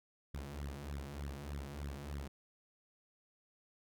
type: tone with flanger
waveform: sawtooth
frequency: 70.8 Hz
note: C#2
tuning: 37 cents sharp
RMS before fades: -44 dBFS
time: 0.34-2.28 s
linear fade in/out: 5 ms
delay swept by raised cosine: 0.54 to 6.24 ms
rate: 3.3 Hz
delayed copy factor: +0.9
effects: none